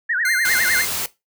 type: tone with vibrato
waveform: sine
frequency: 1661.2 Hz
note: G#6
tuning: in tune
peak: -18 dBFS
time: 0.09-0.82 s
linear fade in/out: 10 ms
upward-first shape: sine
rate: 9.9 Hz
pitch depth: 240 cents each way
type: tone with tremolo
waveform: sawtooth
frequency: 2093 Hz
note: C7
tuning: in tune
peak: -16 dBFS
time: 0.25-0.85 s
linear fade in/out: 2 ms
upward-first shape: sine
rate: 4.4 Hz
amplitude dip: 25%
type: noise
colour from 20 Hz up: white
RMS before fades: -24 dBFS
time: 0.45-1.06 s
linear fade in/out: 2 ms
effects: noise-tail reverb RT60 0.2 s tail -17 dB re dry